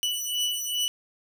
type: beating tone pair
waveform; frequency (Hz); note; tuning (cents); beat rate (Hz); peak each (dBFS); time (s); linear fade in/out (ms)
sawtooth; 2960 / 2962.5; F#7 / F#7; 0 / +1; 2.5; -26; 0.03-0.88; 0
effects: none